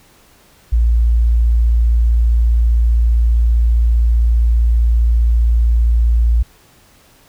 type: tone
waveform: sine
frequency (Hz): 57.6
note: A#1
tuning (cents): -20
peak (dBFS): -9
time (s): 0.72-6.43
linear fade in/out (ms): 10
effects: pink hiss -49 dBFS RMS until 7.28 s